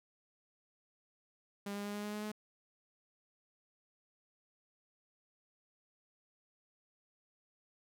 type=tone with pitch steps; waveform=sawtooth; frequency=201.5 / 203.3 / 205 / 206.8 / 208.6 / 210.4 / 212.3 Hz; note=G3 / G#3 / G#3 / G#3 / G#3 / G#3 / G#3; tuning=+48 / -37 / -22 / -7 / +8 / +23 / +38 cents; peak=-35 dBFS; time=1.66-2.318 s; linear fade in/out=5 ms; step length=94 ms; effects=none